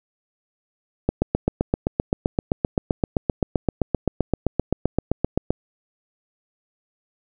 click train, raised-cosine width 2 ms, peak -5 dBFS, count 35, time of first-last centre 1.09-5.506 s, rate 7.7 Hz, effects none

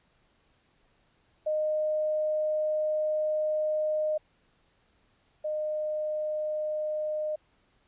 sine tone pair in turn, 615 / 612 Hz, D#5 / D#5, -20 / -29 cents, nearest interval unison, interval 9 cents, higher first, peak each -25 / -28 dBFS, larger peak first, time 1.46-4.18 / 5.44-7.36 s, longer first, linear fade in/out 10 ms, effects pink hiss -68 dBFS RMS until 7.87 s + resampled to 8000 Hz

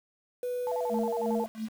sine tone with pitch glide, 493.9 to 469.2 Hz, B4 to A#4, 0 to +11 cents, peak -29 dBFS, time 0.43-1.44 s, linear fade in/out 2 ms, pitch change -89 cents, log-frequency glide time 0.83-0.99 s
sine tone with vibrato, 765 Hz, G5, 42 cents flat, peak -32 dBFS, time 0.67-1.46 s, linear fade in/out 0 ms, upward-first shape square, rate 11 Hz, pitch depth 230 cents each way
sine tone with tremolo, 220 Hz, A3, in tune, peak -27 dBFS, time 0.89-1.69 s, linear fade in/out 50 ms, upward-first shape sine, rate 2.8 Hz, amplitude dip 100%
effects tanh soft clip ceiling -16 dBFS + 8-bit

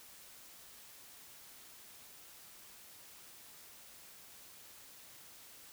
silence, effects white hiss -56 dBFS RMS until 5.72 s

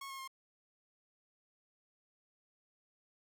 sawtooth tone with pitch steps, 1096 / 1080.3 / 1064.8 Hz, C#6 / C#6 / C6, -20 / -45 / +30 cents, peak -40 dBFS, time 0.01-0.277 s, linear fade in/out 5 ms, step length 89 ms, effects none

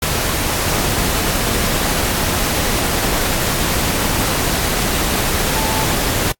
sine tone in noise, 880 Hz, A5, in tune, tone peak -23 dBFS, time 5.56-5.84 s, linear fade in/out 5 ms, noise pink, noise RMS -18 dBFS, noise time 0.02-6.32 s, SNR -8 dB, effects noise-tail reverb RT60 0.1 s tail -26 dB re dry + AAC 64 kbps

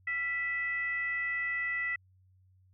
sine tone with frequency modulation, 1974 Hz, B6, 1 cent flat, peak -30 dBFS, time 0.07-1.96 s, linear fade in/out 5 ms, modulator 612 Hz, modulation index 0.42, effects added 93 Hz sine -61 dBFS peak until 2.73 s

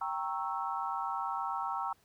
sine chord, G diminished seventh, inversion none, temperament equal with one note detuned, 784 / 932.3 / 1099.2 / 1318.5 Hz, G5 / Bb5 / Db6 / Fb6, 0 / 0 / -15 / 0 cents, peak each -38 / -37 / -39 / -38 dBFS, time 0.01-1.93 s, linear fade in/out 5 ms, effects pink hiss -68 dBFS RMS until 2.04 s

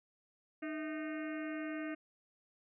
harmonic tone with a mistuned harmonic, 307.3 Hz, D#4, 21 cents flat, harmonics 1 / 2 / 4 / 5 / 6 / 7 / 8 / 9, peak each -39 / -46 / -52 / -50 / -51 / -53 / -57 / -58 dBFS, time 0.62-1.95 s, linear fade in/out 10 ms, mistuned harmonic 2, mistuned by +90 cents, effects none

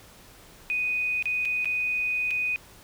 sine tone with dropouts, 2489 Hz, D#7, in tune, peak -24 dBFS, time 0.7-2.56 s, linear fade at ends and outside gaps 0 ms, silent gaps 1.225-1.256 / 1.451-1.455 / 1.646-1.656 / 2.307-2.311 s, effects pink hiss -51 dBFS RMS until 2.83 s

